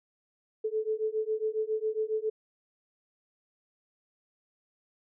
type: beating tone pair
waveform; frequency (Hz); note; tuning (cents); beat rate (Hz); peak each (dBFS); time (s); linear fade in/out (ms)
sine; 431.8 / 439.1; A4 / A4; -33 / -4; 7.3; -31; 0.64-2.3; 10
effects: none